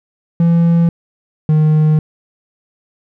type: tone pair in turn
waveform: triangle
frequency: 168.7 / 154.33 Hz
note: E3 / D#3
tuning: +40 / -14 cents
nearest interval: major second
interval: 154 cents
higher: first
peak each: -6 dBFS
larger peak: neither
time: 0.4-0.89 / 1.49-1.99 s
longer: second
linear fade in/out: 2 ms
effects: none